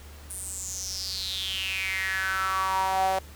sawtooth tone with high-pass filter sweep, 190.2 Hz, F#3, 48 cents sharp, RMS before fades -29 dBFS, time 0.3-3.19 s, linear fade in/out 5 ms, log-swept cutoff 9800 to 650 Hz, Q 7.2, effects added 73 Hz sine -44 dBFS peak until 3.35 s + pink hiss -50 dBFS RMS until 3.35 s

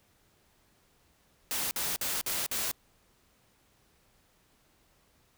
white noise bursts, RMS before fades -32 dBFS, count 5, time 1.51-2.714 s, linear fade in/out 0 ms, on 200 ms, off 51 ms, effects pink hiss -67 dBFS RMS until 5.37 s

